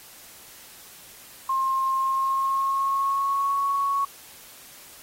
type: tone with pitch glide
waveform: sine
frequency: 1064 to 1110.5 Hz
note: C6 to C#6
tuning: +29 to +3 cents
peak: -21 dBFS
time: 1.49-4.05 s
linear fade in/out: 5 ms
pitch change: +74 cents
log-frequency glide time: 1.97-3.55 s
effects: white hiss -47 dBFS RMS until 5.02 s + AAC 48 kbps